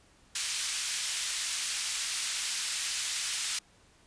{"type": "band-pass noise", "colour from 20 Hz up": "white", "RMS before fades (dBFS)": -33, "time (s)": [0.35, 3.59], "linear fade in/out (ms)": 5, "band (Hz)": [2000, 8600], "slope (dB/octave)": 12, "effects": ["pink hiss -62 dBFS RMS until 4.06 s", "resampled to 22050 Hz"]}